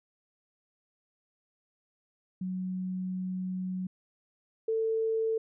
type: tone pair in turn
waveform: sine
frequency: 185 / 445.9 Hz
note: F#3 / A4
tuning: 0 / +23 cents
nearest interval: octave + minor third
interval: 1523 cents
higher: second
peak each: -31 / -26 dBFS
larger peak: second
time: 2.41-3.87 / 4.68-5.38 s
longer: first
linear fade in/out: 5 ms
effects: none